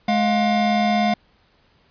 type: tone pair together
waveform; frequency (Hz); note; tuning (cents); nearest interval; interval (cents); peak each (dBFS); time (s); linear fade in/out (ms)
square; 211.1 / 710; G#3 / F5; +29 / +28; octave + major sixth; 2099; -20; 0.08-1.14; 5
effects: pink hiss -59 dBFS RMS until 1.9 s + resampled to 11025 Hz